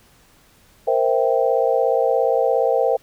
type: chord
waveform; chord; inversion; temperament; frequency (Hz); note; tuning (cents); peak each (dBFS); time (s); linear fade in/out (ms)
sine; C dominant seventh; third; equal; 466.2 / 523.3 / 659.3 / 784; Bb4 / C5 / E5 / G5; 0 / 0 / 0 / 0; -20 / -19 / -22 / -23; 0.87-2.97; 10
effects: pink hiss -54 dBFS RMS until 3.02 s